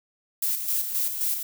violet noise with tremolo, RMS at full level -25 dBFS, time 0.42-1.43 s, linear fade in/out 5 ms, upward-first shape square, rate 3.8 Hz, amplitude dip 50%, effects none

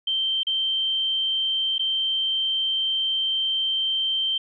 sine tone with dropouts, 3129 Hz, G7, 4 cents flat, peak -21 dBFS, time 0.07-4.38 s, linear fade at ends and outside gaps 5 ms, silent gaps 0.433-0.468 / 1.782-1.793 s, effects none

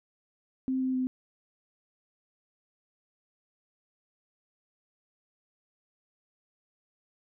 sine tone with pitch steps, 261.1 / 259.5 / 256.5 Hz, C4 / C4 / C4, -3 / -14 / -34 cents, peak -26 dBFS, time 0.68-1.07 s, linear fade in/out 0 ms, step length 130 ms, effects none

